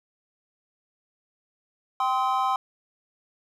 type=tone cluster; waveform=triangle; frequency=780 / 1038 / 1275 Hz; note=G5 / C6 / D#6; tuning=-9 / -14 / +42 cents; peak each=-24 / -23 / -27 dBFS; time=2-2.56 s; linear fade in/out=2 ms; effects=none